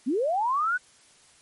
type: linear sweep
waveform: sine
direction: up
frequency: 220 to 1518 Hz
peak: -22 dBFS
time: 0.06-0.78 s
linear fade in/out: 20 ms
effects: white hiss -57 dBFS RMS until 1.41 s + MP3 48 kbps